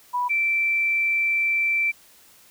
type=tone pair in turn; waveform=sine; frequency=983 / 2338 Hz; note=B5 / D7; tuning=-8 / -8 cents; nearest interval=octave + minor third; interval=1500 cents; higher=second; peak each=-21 / -19 dBFS; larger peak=second; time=0.13-0.29 / 0.29-1.92 s; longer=second; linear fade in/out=20 ms; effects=white hiss -53 dBFS RMS until 2.5 s